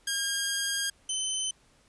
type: tone pair in turn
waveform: 10% pulse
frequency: 1618 / 3054 Hz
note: G#6 / G7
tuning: -46 / -46 cents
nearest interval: major seventh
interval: 1100 cents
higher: second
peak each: -19 dBFS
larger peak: neither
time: 0.07-0.9 / 1.09-1.51 s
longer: first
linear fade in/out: 5 ms
effects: pink hiss -63 dBFS RMS until 1.88 s + resampled to 24000 Hz